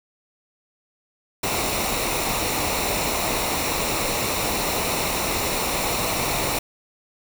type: noise with comb filter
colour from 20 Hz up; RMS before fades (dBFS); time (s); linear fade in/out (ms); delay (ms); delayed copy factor
pink; -24; 1.43-6.59; 5; 0.62; -0.55
effects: none